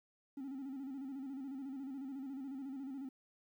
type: tone with vibrato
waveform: triangle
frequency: 270 Hz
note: C#4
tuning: 45 cents flat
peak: -39 dBFS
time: 0.37-3.09 s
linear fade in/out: 5 ms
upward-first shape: square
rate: 14 Hz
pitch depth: 64 cents each way
effects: tanh soft clip ceiling -36 dBFS + 12-bit